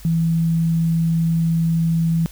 sine tone, 164.81 Hz, E3, in tune, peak -15 dBFS, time 0.05-2.26 s, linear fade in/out 0 ms, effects added 50 Hz sine -39 dBFS peak until 2.31 s + white hiss -45 dBFS RMS until 2.31 s

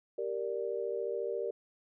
sine chord, G minor, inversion none, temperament equal, 392 / 466.2 / 587.3 Hz, G4 / Bb4 / D5, 0 / 0 / 0 cents, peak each -37 / -35 / -39 dBFS, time 0.18-1.51 s, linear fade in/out 5 ms, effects none

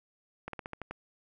slowing click train, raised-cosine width 0.5 ms, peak -23 dBFS, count 7, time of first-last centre 0.48-0.91 s, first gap 53 ms, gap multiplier 1.12, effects none

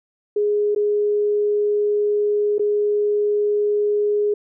sine tone with dropouts, 415.3 Hz, G#4, in tune, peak -16 dBFS, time 0.36-4.34 s, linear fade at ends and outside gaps 5 ms, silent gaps 0.749-0.76 / 2.583-2.594 s, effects none

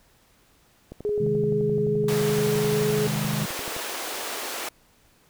click train, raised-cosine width 2 ms, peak -24 dBFS, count 34, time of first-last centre 0.92-3.765 s, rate 11.6 Hz
sine tone with pitch glide, 416.7 to 423 Hz, G#4 to G#4, +6 to +32 cents, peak -22 dBFS, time 1.05-3.07 s, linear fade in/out 0 ms, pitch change +26 cents, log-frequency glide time 1.19-2.94 s
sine chord, Ab major, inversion first, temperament equal, 130.81 / 155.56 / 207.7 Hz, C3 / Eb3 / Ab3, 0 / 0 / 0 cents, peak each -30 / -28 / -29 dBFS, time 1.2-3.46 s, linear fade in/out 5 ms
pink high-pass noise, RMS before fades -32 dBFS, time 2.08-4.69 s, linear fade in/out 5 ms, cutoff 350 Hz, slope 24 dB/octave
effects pink hiss -60 dBFS RMS until 5.29 s

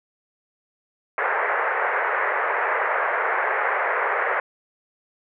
white band-pass noise, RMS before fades -23 dBFS, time 1.18-4.4 s, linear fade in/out 2 ms, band 430 to 2000 Hz, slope 48 dB/octave, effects none

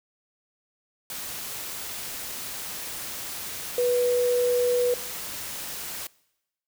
sine tone in noise, 490 Hz, B4, 14 cents flat, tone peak -20 dBFS, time 3.78-4.94 s, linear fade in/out 2 ms, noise white, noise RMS -35 dBFS, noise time 1.1-6.07 s, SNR +12 dB, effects noise-tail reverb RT60 0.9 s tail -23 dB re dry

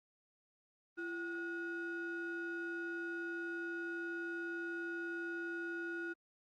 triangle ring-modulated tone, 554.4 Hz, C#5, in tune, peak -34 dBFS, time 0.97-6.14 s, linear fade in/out 20 ms, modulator 894 Hz, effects Opus 24 kbps

